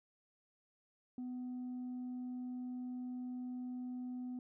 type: tone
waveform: sine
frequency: 250 Hz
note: B3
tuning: 21 cents sharp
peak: -38 dBFS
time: 1.18-4.39 s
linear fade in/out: 2 ms
effects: tanh soft clip ceiling -39 dBFS